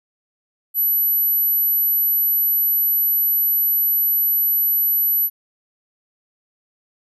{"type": "tone", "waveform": "sine", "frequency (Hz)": 11840, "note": "F#9", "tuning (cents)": 0, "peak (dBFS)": -15, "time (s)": [0.74, 5.3], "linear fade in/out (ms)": 50, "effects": []}